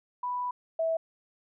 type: tone pair in turn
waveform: sine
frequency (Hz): 987.8 / 652.2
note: B5 / E5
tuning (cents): 0 / -19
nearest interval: perfect fifth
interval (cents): 719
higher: first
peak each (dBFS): -29 / -25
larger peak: second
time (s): 0.23-0.51 / 0.79-0.97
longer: first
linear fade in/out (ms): 5
effects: none